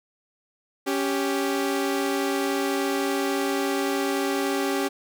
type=tone pair together; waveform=sawtooth; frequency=278.1 / 392 Hz; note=C#4 / G4; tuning=+6 / 0 cents; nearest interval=tritone; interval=594 cents; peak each=-22 dBFS; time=0.86-4.89 s; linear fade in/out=20 ms; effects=none